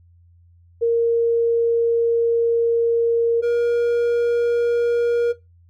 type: tone pair in turn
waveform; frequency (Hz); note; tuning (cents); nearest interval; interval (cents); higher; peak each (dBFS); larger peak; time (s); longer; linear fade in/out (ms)
sine / triangle; 464.7 / 473.6; A#4 / A#4; -5 / +27; unison; 32; second; -14; neither; 0.81-3.42 / 3.42-5.33; first; 20
effects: noise-tail reverb RT60 0.2 s tail -17 dB re dry + added 86 Hz sine -49 dBFS peak until 5.69 s